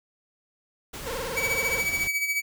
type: noise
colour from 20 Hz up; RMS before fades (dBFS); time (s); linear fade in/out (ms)
pink; -37; 0.93-2.08; 10
type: tone with vibrato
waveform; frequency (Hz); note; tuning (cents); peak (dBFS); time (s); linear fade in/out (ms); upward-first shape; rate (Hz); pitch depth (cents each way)
sawtooth; 491.9; B4; -7; -27; 1.05-1.82; 20; sine; 20; 190
type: tone with tremolo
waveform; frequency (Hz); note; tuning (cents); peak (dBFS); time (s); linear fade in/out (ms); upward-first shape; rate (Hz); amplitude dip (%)
45% pulse; 2280; C#7; +48; -22; 1.36-2.42; 20; sine; 14; 60
effects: none